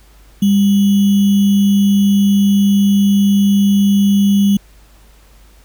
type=tone with sample-and-hold; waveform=sine; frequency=200 Hz; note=G3; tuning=35 cents sharp; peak=-8 dBFS; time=0.42-4.57 s; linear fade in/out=5 ms; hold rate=3150 Hz; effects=added 50 Hz sine -43 dBFS peak until 5.64 s + pink hiss -50 dBFS RMS until 5.64 s